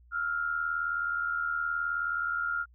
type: tone pair together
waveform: sine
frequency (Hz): 1329.9 / 1409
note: E6 / F6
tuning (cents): +15 / +15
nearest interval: minor second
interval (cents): 100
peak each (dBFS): -35 / -29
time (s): 0.11-2.66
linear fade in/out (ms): 50
effects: added 60 Hz sine -55 dBFS peak until 2.74 s